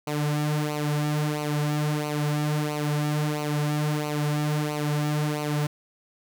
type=tone with flanger; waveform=sawtooth; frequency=149.4 Hz; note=D3; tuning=30 cents sharp; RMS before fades=-26 dBFS; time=0.07-5.67 s; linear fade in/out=5 ms; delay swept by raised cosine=0.57 to 4.77 ms; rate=1.5 Hz; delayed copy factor=-0.7; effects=none